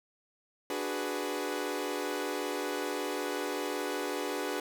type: chord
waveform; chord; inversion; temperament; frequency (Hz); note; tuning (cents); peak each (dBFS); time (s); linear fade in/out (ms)
sawtooth; G# half-diminished seventh; second; equal; 293.7 / 370 / 415.3 / 493.9; D4 / F#4 / G#4 / B4; 0 / 0 / 0 / 0; -34; 0.7-4.6; 2
effects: none